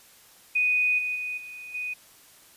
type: tone with level steps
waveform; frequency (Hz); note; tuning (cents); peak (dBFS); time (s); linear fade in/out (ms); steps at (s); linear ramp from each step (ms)
sine; 2486; D#7; -2; -20 / -26 / -29 / -38 / -29; 0.55-1.94; 10; 0.98 / 1.15 / 1.37 / 1.74; 10
effects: white hiss -54 dBFS RMS until 2.56 s + resampled to 32000 Hz